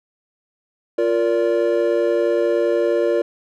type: chord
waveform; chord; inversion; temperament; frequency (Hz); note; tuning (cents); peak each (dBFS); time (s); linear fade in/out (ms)
triangle; Bb major; second; equal with one note detuned; 349.2 / 466.2 / 576.9; F4 / Bb4 / D5; 0 / 0 / -31; -18; 0.98-3.22; 5
effects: none